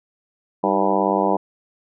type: harmonic tone with a mistuned harmonic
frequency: 98 Hz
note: G2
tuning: in tune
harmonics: 2 / 3 / 4 / 5 / 6 / 7 / 8 / 9 / 10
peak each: -25 / -25 / -25 / -25 / -25 / -25 / -25 / -25 / -25 dBFS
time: 0.63-1.37 s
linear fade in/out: 10 ms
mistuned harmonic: 3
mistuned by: +68 cents
effects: none